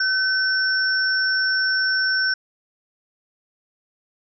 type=tone pair together; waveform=sine; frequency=1528 / 5445 Hz; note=G6 / F8; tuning=-45 / -45 cents; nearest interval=octave + minor seventh; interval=2200 cents; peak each=-19 / -23 dBFS; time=0-2.34 s; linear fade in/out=5 ms; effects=none

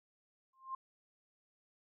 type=tone with exponential growth; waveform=sine; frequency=1057 Hz; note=C6; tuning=17 cents sharp; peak=-35 dBFS; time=0.53-0.75 s; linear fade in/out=5 ms; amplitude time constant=46 ms; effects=none

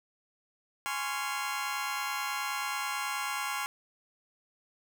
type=chord; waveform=25% pulse; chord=Db major seventh; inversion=second; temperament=just; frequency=831.5 / 1039.4 / 1108.7 / 1385.9 Hz; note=Ab5 / C6 / Db6 / F6; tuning=+2 / -12 / 0 / -14 cents; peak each=-34 dBFS; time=0.86-3.66 s; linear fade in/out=0 ms; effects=none

